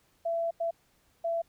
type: tone bursts at uneven times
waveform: sine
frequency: 670 Hz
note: E5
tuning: 28 cents sharp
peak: -27 dBFS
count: 3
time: 0.25-0.51 / 0.6-0.71 / 1.24-1.42 s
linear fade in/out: 10 ms
effects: pink hiss -68 dBFS RMS until 1.48 s